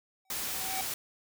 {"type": "tone with exponential growth", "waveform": "square", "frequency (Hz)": 762, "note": "G5", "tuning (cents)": -49, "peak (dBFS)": -33, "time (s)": [0.25, 0.81], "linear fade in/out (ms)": 2, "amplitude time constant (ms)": 120}
{"type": "noise", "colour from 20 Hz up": "white", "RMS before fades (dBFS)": -35, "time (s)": [0.3, 0.94], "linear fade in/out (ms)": 2}
{"effects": []}